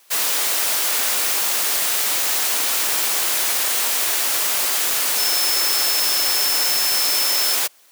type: tone in noise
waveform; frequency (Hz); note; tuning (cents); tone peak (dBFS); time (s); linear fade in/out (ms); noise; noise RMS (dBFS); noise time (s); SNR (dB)
sine; 5270; E8; -1; -21; 5.17-7.56; 20; white; -20; 0.1-7.68; -4
effects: white hiss -53 dBFS RMS until 7.91 s + high-pass 400 Hz 12 dB/octave